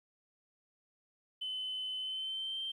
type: tone with pitch glide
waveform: sine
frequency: 3036 to 3139 Hz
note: F#7 to G7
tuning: +44 to +2 cents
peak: -35 dBFS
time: 1.41-2.72 s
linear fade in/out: 10 ms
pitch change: +58 cents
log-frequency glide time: 1.99-2.6 s
effects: tanh soft clip ceiling -31 dBFS + 12-bit